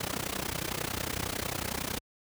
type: noise with amplitude modulation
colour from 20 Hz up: pink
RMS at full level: -30 dBFS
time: 0-1.99 s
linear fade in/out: 10 ms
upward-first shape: sine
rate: 31 Hz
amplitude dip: 90%
effects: high-pass 60 Hz 12 dB/octave